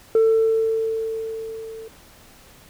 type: tone with level ramp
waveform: sine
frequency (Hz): 446.5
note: A4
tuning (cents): +25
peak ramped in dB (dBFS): -10 to -34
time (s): 0.15-1.88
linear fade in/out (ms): 2
effects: tanh soft clip ceiling -11 dBFS + pink hiss -49 dBFS RMS until 2.69 s